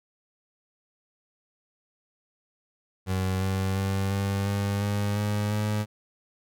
30% pulse tone with pitch steps, 94 / 95.59 / 97.2 / 98.84 / 100.51 / 102.21 / 103.94 / 105.69 Hz, F#2 / G2 / G2 / G2 / G2 / G#2 / G#2 / G#2, +28 / -43 / -14 / +15 / +44 / -27 / +2 / +31 cents, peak -22 dBFS, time 3.06-5.86 s, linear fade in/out 50 ms, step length 350 ms, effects none

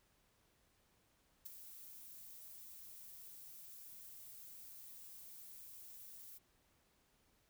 violet noise with ADSR envelope, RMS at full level -45 dBFS, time 1.45-6.39 s, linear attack 13 ms, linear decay 10 ms, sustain -10 dB, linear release 24 ms, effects pink hiss -75 dBFS RMS until 7.49 s

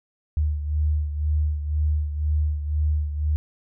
sine beating tone pair, 75.2 / 77.2 Hz, D2 / D#2, +42 / -13 cents, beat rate 2 Hz, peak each -21 / -28 dBFS, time 0.37-3.36 s, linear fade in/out 0 ms, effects none

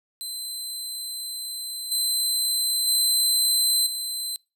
20% pulse tone with level steps, 4066 Hz, B7, 50 cents sharp, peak -25 / -16 / -13 / -22 dBFS, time 0.21-4.36 s, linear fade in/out 0 ms, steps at 1.91 / 2.87 / 3.86 s, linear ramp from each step 10 ms, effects noise-tail reverb RT60 0.3 s tail -26 dB re dry

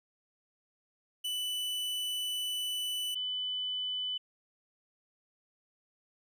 45% pulse / sine tone pair in turn, 2984 / 3000 Hz, F#7 / F#7, +14 / +23 cents, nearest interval unison, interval 9 cents, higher second, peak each -32 / -32 dBFS, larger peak neither, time 1.24-3.15 / 3.15-4.18 s, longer first, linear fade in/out 10 ms, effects 12-bit

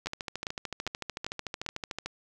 two click trains, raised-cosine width 0.2 ms, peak -17 / -15 dBFS, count 28 / 5, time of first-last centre 0.06-2.06 / 0.07-1.664 s, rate 13.5 / 2.51 Hz, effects none

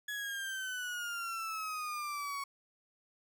35% pulse exponential sweep, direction down, 1693 to 1108.7 Hz, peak -35 dBFS, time 0.08-2.44 s, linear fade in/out 5 ms, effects none

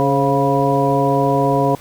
harmonic tone with a mistuned harmonic, 139.6 Hz, C#3, 13 cents sharp, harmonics 1 / 2 / 3 / 4 / 5 / 7, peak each -20 / -20 / -20 / -20 / -20 / -20 dBFS, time 0-1.75 s, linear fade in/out 0 ms, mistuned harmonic 4, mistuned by -57 cents, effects pink hiss -41 dBFS RMS until 1.8 s

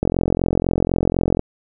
click train, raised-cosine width 2 ms, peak -4 dBFS, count 61, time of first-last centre 0.03-1.394 s, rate 44 Hz, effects none

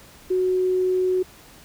sine tone, 369.3 Hz, F#4, 3 cents flat, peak -18 dBFS, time 0.3-1.23 s, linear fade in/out 10 ms, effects pink hiss -48 dBFS RMS until 1.64 s

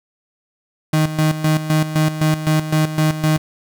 35% pulse tone with tremolo, 155.56 Hz, D#3, in tune, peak -11 dBFS, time 0.93-3.38 s, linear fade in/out 5 ms, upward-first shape square, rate 3.9 Hz, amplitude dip 70%, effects none

